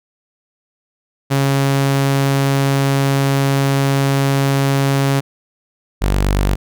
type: tone pair in turn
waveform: sawtooth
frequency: 137.7 / 48.68 Hz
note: C#3 / G1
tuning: -11 / -11 cents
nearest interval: octave + tritone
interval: 1800 cents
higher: first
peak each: -9 dBFS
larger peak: neither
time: 1.3-5.21 / 6.01-6.56 s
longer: first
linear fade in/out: 20 ms
effects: none

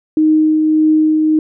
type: tone with tremolo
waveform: sine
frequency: 310.9 Hz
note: D#4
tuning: 1 cent flat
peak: -7 dBFS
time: 0.17-1.39 s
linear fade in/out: 2 ms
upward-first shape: triangle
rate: 1.7 Hz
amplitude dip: 30%
effects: none

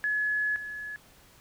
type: tone pair in turn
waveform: sine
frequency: 1700 / 1700 Hz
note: G#6 / G#6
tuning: +40 / +40 cents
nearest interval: unison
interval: 0 cents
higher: neither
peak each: -25 / -35 dBFS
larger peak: first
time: 0.04-0.56 / 0.56-0.96 s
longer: first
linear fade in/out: 0 ms
effects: pink hiss -57 dBFS RMS until 1.4 s

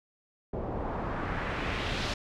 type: noise with low-pass filter sweep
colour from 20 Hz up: pink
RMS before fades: -33 dBFS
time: 0.53-2.14 s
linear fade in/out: 5 ms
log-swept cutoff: 580 to 4500 Hz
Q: 1.4
effects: none

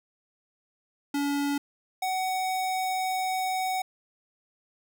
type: tone pair in turn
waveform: square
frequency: 284.8 / 749.4 Hz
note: C#4 / F#5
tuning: +47 / +22 cents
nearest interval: octave + perfect fourth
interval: 1675 cents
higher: second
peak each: -26 / -27 dBFS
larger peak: first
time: 1.14-1.58 / 2.02-3.82 s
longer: second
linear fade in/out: 5 ms
effects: none

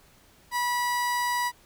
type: tone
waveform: 30% pulse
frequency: 975 Hz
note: B5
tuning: 23 cents flat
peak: -22 dBFS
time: 0.51-1.52 s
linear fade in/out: 50 ms
effects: pink hiss -58 dBFS RMS until 1.65 s

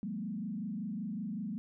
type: tone with frequency modulation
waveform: sine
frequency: 208.2 Hz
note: G#3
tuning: 5 cents sharp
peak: -35 dBFS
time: 0.03-1.58 s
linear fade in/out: 0 ms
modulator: 25.3 Hz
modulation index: 1.3
effects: none

